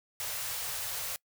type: band-stop noise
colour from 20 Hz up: white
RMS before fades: -36 dBFS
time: 0.2-1.16 s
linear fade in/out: 0 ms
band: 150 to 450 Hz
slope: 48 dB/octave
effects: noise-tail reverb RT60 0.1 s tail -24 dB re dry